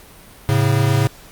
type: tone pair together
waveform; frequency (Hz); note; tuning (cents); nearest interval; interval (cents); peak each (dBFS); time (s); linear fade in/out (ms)
square; 108.8 / 137.08; A2 / C#3; -19 / -19; major third; 400; -17; 0.49-1.07; 0
effects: pink hiss -43 dBFS RMS until 1.31 s + Opus 48 kbps